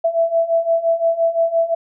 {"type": "beating tone pair", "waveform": "sine", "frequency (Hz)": [661, 666.8], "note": ["E5", "E5"], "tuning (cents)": [5, 20], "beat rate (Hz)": 5.8, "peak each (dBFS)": [-19, -16], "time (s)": [0.04, 1.75], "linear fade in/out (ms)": 10, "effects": []}